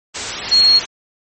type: tone in noise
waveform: sine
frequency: 4297 Hz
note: C8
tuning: 45 cents sharp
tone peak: -7 dBFS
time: 0.51-0.8 s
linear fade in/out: 20 ms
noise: white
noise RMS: -22 dBFS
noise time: 0.14-0.86 s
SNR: +12 dB
effects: low-pass 9000 Hz 12 dB/octave + MP3 32 kbps